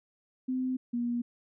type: tone pair in turn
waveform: sine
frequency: 256.9 / 239.4 Hz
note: C4 / A#3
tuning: -32 / +46 cents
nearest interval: minor second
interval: 122 cents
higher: first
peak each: -28 dBFS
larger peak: neither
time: 0.48-0.77 / 0.93-1.22 s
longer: neither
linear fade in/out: 10 ms
effects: none